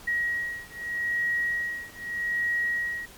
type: beating tone pair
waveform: sine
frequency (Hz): 1900 / 1900.81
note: A#6 / A#6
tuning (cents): +33 / +33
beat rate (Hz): 0.81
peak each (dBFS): -29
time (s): 0.07-3.06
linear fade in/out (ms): 10
effects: pink hiss -48 dBFS RMS until 3.17 s + MP3 96 kbps